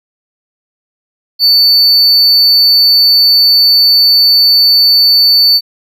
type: tone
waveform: triangle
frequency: 4500 Hz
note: C#8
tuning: 25 cents sharp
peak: -3 dBFS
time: 1.39-5.61 s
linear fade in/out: 50 ms
effects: none